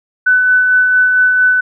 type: tone with tremolo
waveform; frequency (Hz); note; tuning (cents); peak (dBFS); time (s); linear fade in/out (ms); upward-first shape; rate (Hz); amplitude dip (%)
sine; 1500; F#6; +23; -6; 0.26-1.61; 10; sine; 4.4; 30
effects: none